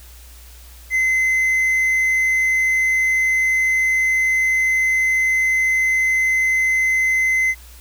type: tone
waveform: triangle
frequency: 2053 Hz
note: C7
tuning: 33 cents flat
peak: -13 dBFS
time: 0.9-7.55 s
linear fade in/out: 50 ms
effects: added 60 Hz sine -40 dBFS peak until 7.8 s + white hiss -46 dBFS RMS until 7.8 s